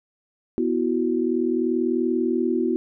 sine chord, B suspended fourth, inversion none, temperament equal, 246.9 / 329.6 / 370 Hz, B3 / E4 / F#4, 0 / 0 / 0 cents, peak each -24 dBFS, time 0.58-2.76 s, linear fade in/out 0 ms, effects none

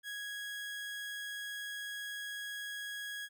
30% pulse tone, 1658 Hz, G#6, 3 cents flat, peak -37 dBFS, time 0.03-3.29 s, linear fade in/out 50 ms, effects none

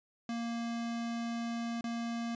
square tone with dropouts, 233.1 Hz, A#3, in tune, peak -35 dBFS, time 0.29-2.35 s, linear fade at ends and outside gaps 2 ms, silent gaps 1.81-1.841 s, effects resampled to 16000 Hz

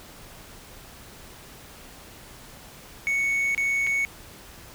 triangle tone with dropouts, 2219 Hz, C#7, 1 cent sharp, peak -20 dBFS, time 3.07-4.05 s, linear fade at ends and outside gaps 0 ms, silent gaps 3.548-3.578 / 3.867-3.871 s, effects pink hiss -46 dBFS RMS until 4.74 s

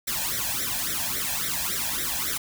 white noise with flanger, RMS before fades -28 dBFS, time 0.07-2.38 s, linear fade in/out 10 ms, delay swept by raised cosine 0.52 to 1.23 ms, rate 3.6 Hz, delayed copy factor +1, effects none

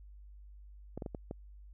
clicks, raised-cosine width 2 ms, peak -26 dBFS, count 5, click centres 0.976 / 1.022 / 1.062 / 1.148 / 1.311 s, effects added 50 Hz sine -50 dBFS peak until 1.73 s

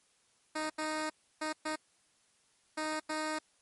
10% pulse tone bursts at uneven times, 310 Hz, D#4, 6 cents flat, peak -25 dBFS, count 6, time 0.55-0.7 / 0.78-1.1 / 1.41-1.53 / 1.65-1.76 / 2.77-3 / 3.09-3.39 s, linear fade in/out 10 ms, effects white hiss -70 dBFS RMS until 3.61 s + MP3 48 kbps

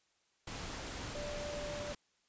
sine tone in noise, 587.3 Hz, D5, in tune, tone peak -41 dBFS, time 1.15-1.93 s, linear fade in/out 5 ms, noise pink, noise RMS -43 dBFS, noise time 0.47-1.95 s, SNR -1 dB, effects white hiss -75 dBFS RMS until 2.28 s + resampled to 16000 Hz

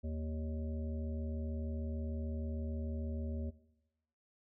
harmonic tone with a mistuned harmonic, 78 Hz, D#2, 5 cents sharp, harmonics 1 / 3 / 5 / 7 / 8, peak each -37 / -43 / -52 / -51 / -55 dBFS, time 0.03-3.51 s, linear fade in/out 20 ms, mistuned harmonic 7, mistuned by +36 cents, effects noise-tail reverb RT60 0.9 s tail -17 dB re dry

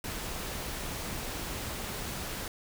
pink noise, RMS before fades -37 dBFS, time 0.04-2.48 s, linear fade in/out 2 ms, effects none

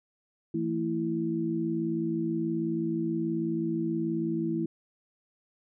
sine tone cluster, 165.4 / 224.1 / 330.3 Hz, E3 / A3 / E4, +6 / +32 / +4 cents, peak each -33 / -33 / -29 dBFS, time 0.54-4.66 s, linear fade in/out 5 ms, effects none

